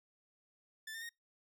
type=tone with pitch steps; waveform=sawtooth; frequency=1760 / 1809.5 / 1860.4 Hz; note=A6 / A6 / A#6; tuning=0 / +48 / -4 cents; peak=-40 dBFS; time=0.87-1.092 s; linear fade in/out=5 ms; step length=74 ms; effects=noise-tail reverb RT60 0.2 s tail -26 dB re dry